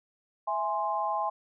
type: chord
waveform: sine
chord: E augmented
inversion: none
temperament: equal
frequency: 659.3 / 830.6 / 1046.5 Hz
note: E5 / G#5 / B#5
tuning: 0 / 0 / 0 cents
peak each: -34 / -30 / -31 dBFS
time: 0.47-1.3 s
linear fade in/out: 10 ms
effects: none